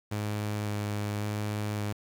sawtooth tone with vibrato, 104.4 Hz, G#2, 10 cents sharp, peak -26 dBFS, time 0.11-1.93 s, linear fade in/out 10 ms, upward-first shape square, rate 0.9 Hz, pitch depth 10 cents each way, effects 9-bit

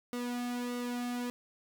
sawtooth tone with flanger, 243.9 Hz, B3, 21 cents flat, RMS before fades -36 dBFS, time 0.13-1.3 s, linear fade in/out 0 ms, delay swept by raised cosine 1.2 to 2.01 ms, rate 1.6 Hz, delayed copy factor -0.7, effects none

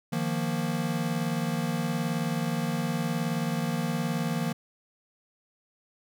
square chord, Eb suspended second, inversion none, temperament equal, 155.56 / 174.61 / 233.1 Hz, Eb3 / F3 / Bb3, 0 / 0 / 0 cents, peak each -32 dBFS, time 0.12-4.53 s, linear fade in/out 10 ms, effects none

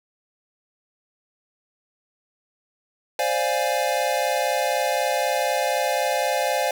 square chord, D half-diminished seventh, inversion third, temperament equal with one note detuned, 523.3 / 587.3 / 698.5 / 826.8 Hz, C5 / D5 / F5 / Ab5, 0 / 0 / 0 / -8 cents, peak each -27 dBFS, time 3.19-6.71 s, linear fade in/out 2 ms, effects none

